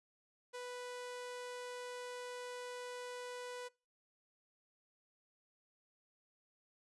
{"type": "tone", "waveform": "sawtooth", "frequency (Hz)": 493.9, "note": "B4", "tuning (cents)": 0, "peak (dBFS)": -40, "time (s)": [0.53, 3.69], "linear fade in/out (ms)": 20, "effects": ["noise-tail reverb RT60 0.3 s tail -24 dB re dry", "resampled to 24000 Hz"]}